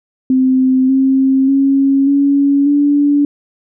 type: tone with pitch steps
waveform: sine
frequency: 259.7 / 266.5 / 273.6 / 280.8 / 288.2 Hz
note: C4 / C4 / C#4 / C#4 / D4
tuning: -13 / +32 / -23 / +22 / -33 cents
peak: -8 dBFS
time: 0.3-3.25 s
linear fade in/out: 2 ms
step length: 590 ms
effects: none